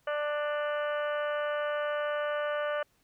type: harmonic tone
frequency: 295.7 Hz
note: D4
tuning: 12 cents sharp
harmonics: 2 / 3 / 4 / 5 / 6 / 7 / 8 / 9 / 10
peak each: -30 / -46 / -37 / -38 / -42 / -51 / -51 / -55 / -47 dBFS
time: 0.07-2.83 s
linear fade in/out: 5 ms
effects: pink hiss -70 dBFS RMS until 3.03 s